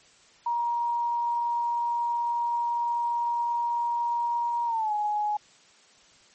sine tone with pitch glide, 946 to 837.9 Hz, A#5 to G#5, +25 to +15 cents, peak -24 dBFS, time 0.46-5.37 s, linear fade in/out 5 ms, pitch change -210 cents, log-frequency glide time 4.66-4.93 s, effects white hiss -57 dBFS RMS until 6.34 s + MP3 32 kbps

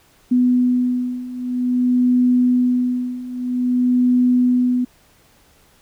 sine beating tone pair, 248.3 / 248.81 Hz, B3 / B3, +9 / +13 cents, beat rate 0.51 Hz, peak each -19 / -16 dBFS, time 0.31-4.85 s, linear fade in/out 10 ms, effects pink hiss -54 dBFS RMS until 5.81 s

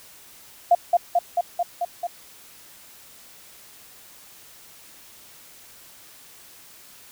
sine tone with echo, 698.5 Hz, F5, in tune, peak -11 dBFS, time 0.71-0.75 s, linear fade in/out 5 ms, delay 220 ms, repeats 6, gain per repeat -2 dB, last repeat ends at 2.07 s, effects white hiss -48 dBFS RMS until 7.11 s

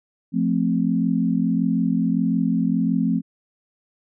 sine chord, F major, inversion none, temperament equal, 174.61 / 220 / 261.6 Hz, F3 / A3 / C4, 0 / 0 / 0 cents, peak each -22 dBFS, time 0.32-3.22 s, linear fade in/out 50 ms, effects none

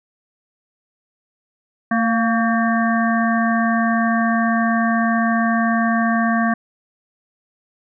harmonic tone with a mistuned harmonic, 226.8 Hz, A#3, 47 cents flat, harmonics 1 / 3 / 5 / 7 / 8, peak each -17 / -22 / -24 / -25 / -26 dBFS, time 1.91-6.54 s, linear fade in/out 5 ms, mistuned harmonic 3, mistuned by +39 cents, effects none

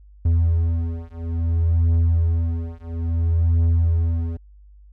triangle beating tone pair, 83 / 83.59 Hz, E2 / E2, +12 / +25 cents, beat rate 0.59 Hz, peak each -18 / -18 dBFS, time 0.25-4.37 s, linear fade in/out 5 ms, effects added 50 Hz sine -44 dBFS peak until 4.92 s

